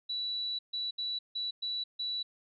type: tone bursts at uneven times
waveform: sine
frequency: 3941 Hz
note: B7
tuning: 4 cents flat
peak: -32 dBFS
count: 6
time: 0.09-0.59 / 0.73-0.91 / 0.98-1.19 / 1.35-1.51 / 1.62-1.84 / 1.99-2.23 s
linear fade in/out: 10 ms
effects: none